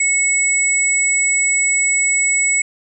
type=tone pair together; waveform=sine; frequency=2200 / 7840 Hz; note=C#7 / B8; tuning=-14 / -14 cents; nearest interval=octave + minor seventh; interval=2200 cents; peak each=-16 / -16 dBFS; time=0-2.62 s; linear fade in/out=5 ms; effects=none